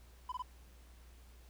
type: tone bursts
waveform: triangle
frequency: 1001 Hz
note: B5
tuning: 23 cents sharp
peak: -35 dBFS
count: 3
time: 0.29-0.423 s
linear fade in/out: 5 ms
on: 31 ms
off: 20 ms
effects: added 60 Hz sine -56 dBFS peak until 1.49 s + pink hiss -65 dBFS RMS until 1.49 s